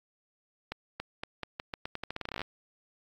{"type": "accelerating click train", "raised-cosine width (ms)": 0.3, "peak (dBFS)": -19, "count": 21, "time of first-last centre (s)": [0.72, 2.416], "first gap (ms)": 280, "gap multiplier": 0.84, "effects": ["AAC 64 kbps"]}